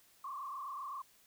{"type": "tone with frequency modulation", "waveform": "sine", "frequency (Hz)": 1108.7, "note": "C#6", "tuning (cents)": 0, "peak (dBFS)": -40, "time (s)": [0.24, 1.02], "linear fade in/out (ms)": 5, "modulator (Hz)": 27.8, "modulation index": 2.4, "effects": ["white hiss -66 dBFS RMS until 1.26 s"]}